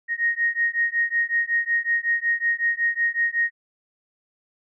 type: beating tone pair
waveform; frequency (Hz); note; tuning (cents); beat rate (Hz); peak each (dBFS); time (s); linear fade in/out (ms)
sine; 1864.7 / 1870.1; A#6 / A#6; 0 / +5; 5.4; -23; 0.08-3.51; 50
effects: none